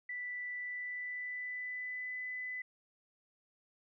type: tone with pitch glide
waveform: sine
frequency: 1975.5 to 2004 Hz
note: B6 to B6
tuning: 0 to +25 cents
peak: -38 dBFS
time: 0.09-2.62 s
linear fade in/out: 5 ms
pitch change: +25 cents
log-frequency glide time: 0.54-2.16 s
effects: none